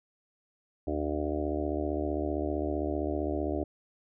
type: harmonic tone with a mistuned harmonic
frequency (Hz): 75.4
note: D2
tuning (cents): +46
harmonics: 1 / 3 / 4 / 5 / 6 / 7 / 8 / 9 / 10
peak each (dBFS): -35 / -43 / -33 / -35 / -41 / -45 / -37 / -40 / -47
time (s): 0.87-3.64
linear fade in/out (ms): 5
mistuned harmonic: 10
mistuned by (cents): -20
effects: none